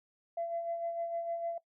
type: tone with tremolo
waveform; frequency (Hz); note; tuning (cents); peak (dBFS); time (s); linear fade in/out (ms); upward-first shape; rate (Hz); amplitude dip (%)
sine; 677; E5; +46; -31; 0.37-1.58; 5; sine; 6.6; 50
effects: noise-tail reverb RT60 0.1 s tail -18 dB re dry + tanh soft clip ceiling -27 dBFS